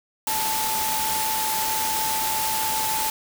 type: tone in noise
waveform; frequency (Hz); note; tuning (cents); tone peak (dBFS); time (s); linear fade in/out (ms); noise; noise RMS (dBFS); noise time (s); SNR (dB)
sine; 876; A5; -8; -26; 0.27-3.1; 2; white; -26; 0.27-3.1; -3
effects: none